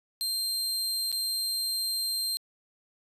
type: tone with dropouts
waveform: sawtooth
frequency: 4167 Hz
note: C8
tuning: 8 cents flat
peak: -25 dBFS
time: 0.21-2.37 s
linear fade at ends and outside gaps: 0 ms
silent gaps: 1.117-1.126 s
effects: resampled to 32000 Hz